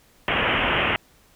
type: low-pass noise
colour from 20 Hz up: white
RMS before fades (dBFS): -22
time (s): 0.28-0.96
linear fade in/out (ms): 0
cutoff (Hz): 3100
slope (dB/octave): 96
effects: pink hiss -57 dBFS RMS until 1.35 s